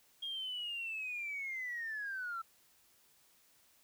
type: linear sweep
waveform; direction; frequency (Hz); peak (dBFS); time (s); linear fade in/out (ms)
sine; down; 3261 to 1318.5; -37; 0.22-2.42; 10
effects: tanh soft clip ceiling -33 dBFS + white hiss -68 dBFS RMS until 3.83 s